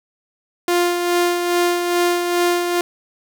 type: tone with tremolo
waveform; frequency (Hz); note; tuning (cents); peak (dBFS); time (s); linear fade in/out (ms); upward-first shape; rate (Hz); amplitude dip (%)
sawtooth; 350.4; F4; +6; -10; 0.68-2.81; 2; sine; 2.4; 45
effects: 8-bit